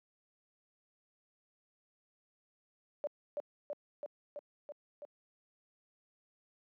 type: tone with echo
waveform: sine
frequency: 584 Hz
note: D5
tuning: 10 cents flat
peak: -32 dBFS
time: 3.04-3.07 s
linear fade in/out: 0 ms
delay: 330 ms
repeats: 6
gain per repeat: -2 dB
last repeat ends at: 5.05 s
effects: high-pass 300 Hz 12 dB/octave